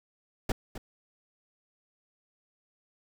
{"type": "noise with echo", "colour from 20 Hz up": "brown", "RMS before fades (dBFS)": -26, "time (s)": [0.49, 0.52], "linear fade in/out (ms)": 5, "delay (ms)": 260, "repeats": 1, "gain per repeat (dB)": -12, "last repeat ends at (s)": 0.78, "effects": []}